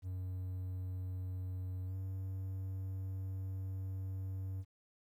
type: tone with pitch glide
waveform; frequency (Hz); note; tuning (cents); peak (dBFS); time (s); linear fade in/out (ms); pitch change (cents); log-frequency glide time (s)
triangle; 92.5 to 94.99; F#2 to F#2; 0 to +46; -36; 0.02-4.65; 50; +46; 1.86-1.96
effects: 12-bit